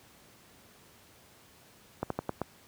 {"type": "slowing click train", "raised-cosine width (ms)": 1, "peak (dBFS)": -16, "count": 5, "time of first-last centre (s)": [2.03, 2.416], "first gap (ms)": 73, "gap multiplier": 1.19, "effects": ["pink hiss -58 dBFS RMS until 2.67 s", "high-pass 80 Hz 12 dB/octave"]}